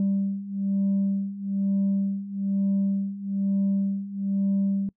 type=beating tone pair; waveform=sine; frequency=196 / 197.1 Hz; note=G3 / G3; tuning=0 / +10 cents; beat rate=1.1 Hz; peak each=-26 / -23 dBFS; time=0-4.89 s; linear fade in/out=2 ms; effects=noise-tail reverb RT60 0.1 s tail -25 dB re dry + tanh soft clip ceiling -18 dBFS